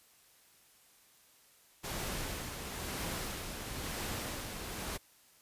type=noise with tremolo; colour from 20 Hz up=pink; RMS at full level=-38 dBFS; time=1.83-4.98 s; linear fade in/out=20 ms; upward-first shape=sine; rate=1 Hz; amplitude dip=40%; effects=white hiss -64 dBFS RMS until 5.41 s + resampled to 32000 Hz